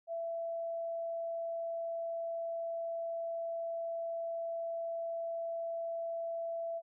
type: tone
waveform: sine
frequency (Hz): 668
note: E5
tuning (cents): +23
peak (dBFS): -35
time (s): 0.07-6.82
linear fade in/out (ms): 50
effects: none